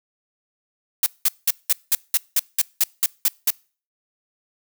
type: noise bursts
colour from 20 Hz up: blue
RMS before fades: -17 dBFS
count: 12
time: 1.03-3.504 s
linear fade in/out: 2 ms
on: 32 ms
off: 190 ms
effects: noise-tail reverb RT60 0.4 s tail -26 dB re dry